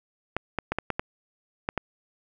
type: clicks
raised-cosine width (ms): 0.5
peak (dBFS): -11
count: 8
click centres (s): 0.366 / 0.587 / 0.72 / 0.786 / 0.903 / 0.995 / 1.689 / 1.777
effects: none